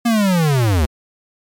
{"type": "linear sweep", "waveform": "square", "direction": "down", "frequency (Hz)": [240, 69], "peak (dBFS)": -13, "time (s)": [0.05, 0.86], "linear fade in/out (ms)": 10, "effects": ["MP3 96 kbps"]}